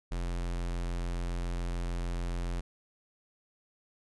square tone, 43.47 Hz, F1, 7 cents flat, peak -32 dBFS, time 0.11-2.61 s, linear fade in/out 10 ms, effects resampled to 24000 Hz

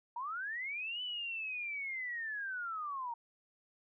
sine linear two-way sweep, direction up then down, 914 to 3011 to 914 Hz, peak -37 dBFS, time 0.16-3.14 s, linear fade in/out 5 ms, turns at 1.02 s, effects none

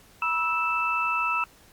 sine tone cluster, 967 / 1313 / 2644 Hz, B5 / E6 / E7, -37 / -7 / +5 cents, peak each -30 / -26 / -27 dBFS, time 0.22-1.44 s, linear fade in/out 2 ms, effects pink hiss -55 dBFS RMS until 1.72 s + Opus 48 kbps

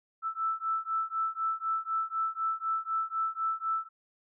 sine beating tone pair, 1318.5 / 1322.5 Hz, E6 / E6, 0 / +5 cents, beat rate 4 Hz, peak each -32 / -32 dBFS, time 0.22-3.89 s, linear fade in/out 50 ms, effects none

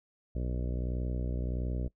harmonic tone, 61.5 Hz, B1, 7 cents flat, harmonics 1 / 2 / 3 / 4 / 5 / 6 / 7 / 8 / 9 / 10, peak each -32 / -38 / -42 / -44 / -46 / -48 / -49 / -50 / -51 / -52 dBFS, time 0.35-1.88 s, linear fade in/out 5 ms, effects noise-tail reverb RT60 0.1 s tail -21 dB re dry

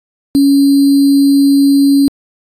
sine tone with sample-and-hold, 278.9 Hz, C#4, 11 cents sharp, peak -5 dBFS, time 0.35-2.08 s, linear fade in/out 0 ms, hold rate 4410 Hz, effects AAC 64 kbps

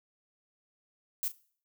violet noise with echo, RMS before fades -32 dBFS, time 1.23-1.28 s, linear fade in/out 0 ms, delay 37 ms, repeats 1, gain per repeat -14 dB, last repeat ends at 1.317 s, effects noise-tail reverb RT60 0.5 s tail -20 dB re dry

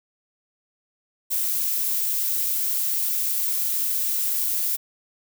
violet noise, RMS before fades -24 dBFS, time 1.3-4.77 s, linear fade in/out 20 ms, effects none

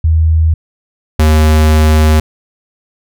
sine / square tone pair in turn, 80 / 77.5 Hz, D#2 / D#2, +49 / -6 cents, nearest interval minor second, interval 55 cents, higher first, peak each -6 dBFS, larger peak neither, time 0.04-0.54 / 1.19-2.2 s, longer second, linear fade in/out 5 ms, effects none

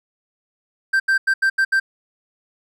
triangle tone bursts at uneven times, 1568 Hz, G6, in tune, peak -12 dBFS, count 6, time 0.93-1 / 1.08-1.18 / 1.27-1.34 / 1.42-1.5 / 1.58-1.65 / 1.72-1.8 s, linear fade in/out 10 ms, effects none

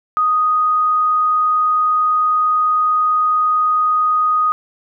sine tone, 1244.5 Hz, D#6, in tune, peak -12 dBFS, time 0.17-4.52 s, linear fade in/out 0 ms, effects none

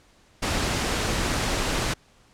pink noise, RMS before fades -25 dBFS, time 0.42-1.94 s, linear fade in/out 10 ms, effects pink hiss -58 dBFS RMS until 2.33 s + low-pass 8000 Hz 12 dB/octave

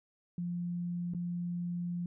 sine tone with dropouts, 174.61 Hz, F3, in tune, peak -33 dBFS, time 0.38-2.06 s, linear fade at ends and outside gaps 2 ms, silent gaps 1.137-1.147 s, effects none

